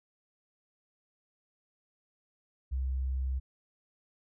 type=tone; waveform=sine; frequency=65.41 Hz; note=C2; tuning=in tune; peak=-29 dBFS; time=2.71-3.4 s; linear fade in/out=20 ms; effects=none